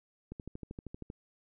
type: click train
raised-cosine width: 3 ms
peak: -29 dBFS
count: 11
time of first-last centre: 0.32-1.101 s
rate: 12.8 Hz
effects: none